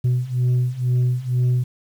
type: beating tone pair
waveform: sine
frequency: 123.47 / 125.57 Hz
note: B2 / B2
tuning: 0 / +29 cents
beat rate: 2.1 Hz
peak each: -19 / -17 dBFS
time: 0.04-1.64 s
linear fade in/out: 10 ms
effects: tanh soft clip ceiling -14 dBFS + 8-bit